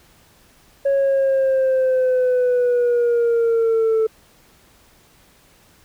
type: linear sweep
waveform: sine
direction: down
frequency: 554.4 to 440 Hz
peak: -12 dBFS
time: 0.85-4.07 s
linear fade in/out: 10 ms
effects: tanh soft clip ceiling -13 dBFS + pink hiss -53 dBFS RMS until 5.84 s